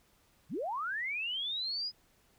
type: linear sweep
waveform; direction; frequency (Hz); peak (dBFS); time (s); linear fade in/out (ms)
sine; up; 102.7 to 5050; -33; 0.49-1.92; 50
effects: pink hiss -68 dBFS RMS until 2.38 s